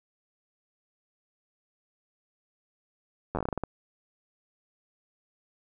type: slowing click train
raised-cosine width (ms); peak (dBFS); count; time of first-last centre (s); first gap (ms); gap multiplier
1; -16; 11; 3.35-3.637; 10; 1.22
effects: none